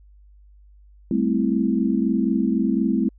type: chord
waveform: sine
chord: A minor seventh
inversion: third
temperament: equal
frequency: 196 / 220 / 261.6 / 329.6 Hz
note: G3 / A3 / C4 / E4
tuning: 0 / 0 / 0 / 0 cents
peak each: -24 / -22 / -23 / -25 dBFS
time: 1.11-3.09 s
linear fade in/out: 2 ms
effects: added 50 Hz sine -47 dBFS peak until 3.18 s